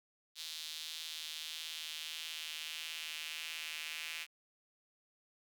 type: tone with high-pass filter sweep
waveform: square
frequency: 79.2 Hz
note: D#2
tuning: 31 cents sharp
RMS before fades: -44 dBFS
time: 0.35-4.27 s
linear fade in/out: 50 ms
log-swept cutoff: 3800 to 2500 Hz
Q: 2.7
effects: none